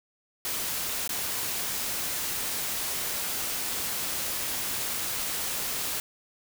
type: noise with dropouts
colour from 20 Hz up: white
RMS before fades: -31 dBFS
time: 0.45-6 s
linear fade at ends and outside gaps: 1 ms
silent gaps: 1.077-1.092 s
effects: none